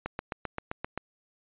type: click train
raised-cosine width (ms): 0.5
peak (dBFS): -17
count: 8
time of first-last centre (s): 0.06-0.976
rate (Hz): 7.64
effects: resampled to 8000 Hz